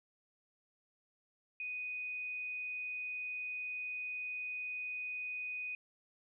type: tone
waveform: sine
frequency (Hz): 2489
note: D#7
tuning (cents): 0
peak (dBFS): -38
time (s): 1.6-5.75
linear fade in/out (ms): 2
effects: none